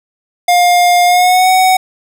square tone with pitch glide, 708 to 747.5 Hz, F5 to F#5, +23 to +17 cents, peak -7 dBFS, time 0.48-1.77 s, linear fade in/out 5 ms, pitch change +94 cents, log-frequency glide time 1.05-1.5 s, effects none

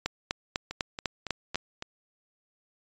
two click trains, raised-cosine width 0.2 ms, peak -18 / -10 dBFS, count 5 / 7, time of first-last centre 0.71-1.824 / 0.06-1.556 s, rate 3.59 / 4.01 Hz, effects resampled to 16000 Hz

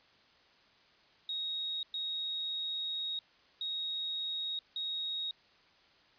sine tone bursts at uneven times, 3764 Hz, A#7, 16 cents sharp, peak -34 dBFS, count 4, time 1.29-1.83 / 1.94-3.19 / 3.61-4.59 / 4.76-5.31 s, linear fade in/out 2 ms, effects white hiss -64 dBFS RMS until 6.18 s + resampled to 11025 Hz

